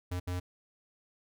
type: tone bursts at uneven times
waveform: square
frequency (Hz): 89.7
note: F2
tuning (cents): +47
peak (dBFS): -33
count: 2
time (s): 0.11-0.2 / 0.27-0.4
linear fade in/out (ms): 10
effects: none